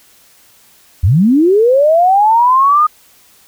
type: linear sweep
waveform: sine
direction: up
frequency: 73 to 1244.5 Hz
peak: -6 dBFS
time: 1.03-2.87 s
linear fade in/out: 10 ms
effects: white hiss -47 dBFS RMS until 3.47 s